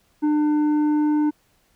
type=tone with tanh clipping; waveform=triangle; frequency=300.1 Hz; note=D4; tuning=38 cents sharp; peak=-18 dBFS; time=0.22-1.31 s; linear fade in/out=20 ms; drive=11 dB; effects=pink hiss -63 dBFS RMS until 1.75 s